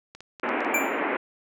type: clicks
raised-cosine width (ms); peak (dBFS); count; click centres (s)
0.2; -25; 6; 0.15 / 0.206 / 0.398 / 0.491 / 0.606 / 0.648
type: band-pass noise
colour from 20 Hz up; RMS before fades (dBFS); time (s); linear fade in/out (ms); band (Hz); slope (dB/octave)
pink; -27; 0.43-1.17; 5; 240 to 2500; 48
type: tone with exponential decay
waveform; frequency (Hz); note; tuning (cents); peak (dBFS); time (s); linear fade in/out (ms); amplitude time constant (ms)
square; 2349; D7; 0; -20; 0.74-1; 5; 55
effects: none